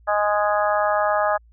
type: harmonic tone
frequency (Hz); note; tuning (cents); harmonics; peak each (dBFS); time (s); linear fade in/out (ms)
207.7; G#3; 0; 3 / 4 / 5 / 6 / 7 / 8; -21 / -23 / -29 / -24 / -34 / -28; 0.07-1.38; 20
effects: added 57 Hz sine -49 dBFS peak until 1.52 s